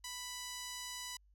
sawtooth tone with band-pass filter, 990 Hz, B5, 4 cents sharp, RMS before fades -45 dBFS, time 0.04-1.17 s, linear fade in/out 5 ms, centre 6500 Hz, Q 0.91, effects added 50 Hz sine -64 dBFS peak until 1.34 s

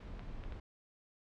brown noise, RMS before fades -45 dBFS, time 0-0.6 s, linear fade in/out 5 ms
clicks, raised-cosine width 0.3 ms, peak -35 dBFS, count 3, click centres 0.194 / 0.438 / 0.523 s
effects low-pass 4000 Hz 12 dB/octave

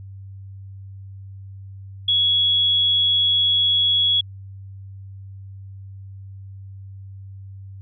sine tone, 3352 Hz, G#7, 15 cents sharp, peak -15 dBFS, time 2.08-4.21 s, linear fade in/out 5 ms, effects added 97 Hz sine -35 dBFS peak until 7.81 s

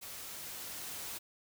white noise with level ramp, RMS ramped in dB -46 to -42 dBFS, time 0.01-1.19 s, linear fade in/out 20 ms, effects none

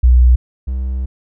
sine / triangle tone pair in turn, 61.6 / 64.39 Hz, B1 / C2, -4 / -27 cents, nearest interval minor second, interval 77 cents, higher second, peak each -5 / -15 dBFS, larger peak first, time 0.03-0.36 / 0.67-1.06 s, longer second, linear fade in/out 10 ms, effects none

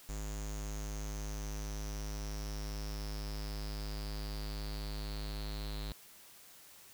square tone with low-pass filter sweep, 51.91 Hz, G#1, in tune, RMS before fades -40 dBFS, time 0.09-5.92 s, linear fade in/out 0 ms, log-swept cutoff 7000 to 4100 Hz, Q 9, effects white hiss -57 dBFS RMS until 6.93 s

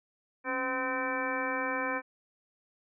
harmonic tone with a mistuned harmonic, 257.2 Hz, C4, 30 cents flat, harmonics 1 / 2 / 3 / 4 / 5 / 6 / 7 / 9, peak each -38 / -36 / -41 / -36 / -41 / -37 / -38 / -38 dBFS, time 0.44-2.02 s, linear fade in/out 50 ms, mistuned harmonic 1, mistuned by +90 cents, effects none

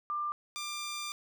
sine / 10% pulse tone pair in turn, 1191 / 1191 Hz, D6 / D6, +24 / +24 cents, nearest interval unison, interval 0 cents, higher neither, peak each -31 / -28 dBFS, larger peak second, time 0.1-0.32 / 0.56-1.12 s, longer second, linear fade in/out 0 ms, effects none

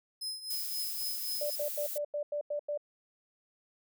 sawtooth tone with tremolo, 5100 Hz, D#8, 42 cents sharp, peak -31 dBFS, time 0.21-1.56 s, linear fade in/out 10 ms, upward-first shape triangle, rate 3.8 Hz, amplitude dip 80%
violet noise, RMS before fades -38 dBFS, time 0.5-1.98 s, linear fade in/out 5 ms
sine tone bursts, 587.3 Hz, D5, in tune, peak -31 dBFS, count 8, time 1.41-2.776 s, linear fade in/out 5 ms, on 92 ms, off 90 ms
effects none

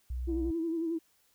sine tone, 62.2 Hz, B1, 13 cents sharp, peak -32 dBFS, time 0.1-0.51 s, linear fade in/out 5 ms
sine tone with vibrato, 329.6 Hz, E4, in tune, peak -29 dBFS, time 0.27-0.99 s, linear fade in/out 20 ms, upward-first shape sine, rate 11 Hz, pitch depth 52 cents each way
effects tanh soft clip ceiling -22 dBFS + white hiss -69 dBFS RMS until 1.34 s

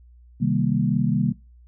sine chord, C minor seventh, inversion none, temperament equal, 130.81 / 155.56 / 196 / 233.1 Hz, C3 / Eb3 / G3 / Bb3, 0 / 0 / 0 / 0 cents, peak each -24 dBFS, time 0.4-1.33 s, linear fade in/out 20 ms, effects noise-tail reverb RT60 0.3 s tail -23 dB re dry + added 60 Hz sine -47 dBFS peak until 1.67 s

